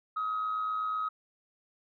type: tone with amplitude modulation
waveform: sine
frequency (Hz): 1268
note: D#6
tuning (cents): +32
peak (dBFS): -26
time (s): 0.16-1.09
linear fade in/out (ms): 10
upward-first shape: sine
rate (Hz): 108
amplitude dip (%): 50
effects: tanh soft clip ceiling -25 dBFS